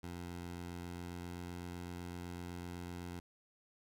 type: tone with pitch glide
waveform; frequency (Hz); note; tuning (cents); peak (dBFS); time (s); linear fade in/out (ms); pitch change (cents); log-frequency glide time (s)
15% pulse; 87.31 to 87.92; F2 to F2; 0 to +12; -37; 0.03-3.2; 5; +12; 0.72-1.44
effects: none